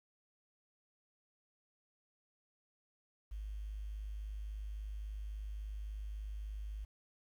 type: tone with quantisation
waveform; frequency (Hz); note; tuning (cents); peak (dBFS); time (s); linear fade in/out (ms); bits
sine; 51.8; G#1; -4; -40; 3.31-6.85; 10; 11
effects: none